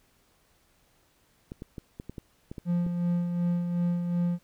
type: clicks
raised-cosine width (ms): 3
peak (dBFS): -25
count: 9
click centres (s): 1.519 / 1.621 / 1.782 / 1.999 / 2.096 / 2.182 / 2.515 / 2.582 / 2.865
type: tone with tremolo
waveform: triangle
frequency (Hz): 174.3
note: F3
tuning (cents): -3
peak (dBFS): -21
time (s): 2.65-4.39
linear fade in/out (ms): 50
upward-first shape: sine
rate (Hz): 2.7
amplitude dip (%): 45
effects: pink hiss -66 dBFS RMS until 4.43 s